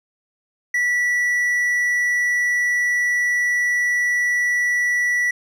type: tone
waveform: triangle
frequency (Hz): 1950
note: B6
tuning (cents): -23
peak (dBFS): -15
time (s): 0.74-5.31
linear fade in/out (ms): 5
effects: none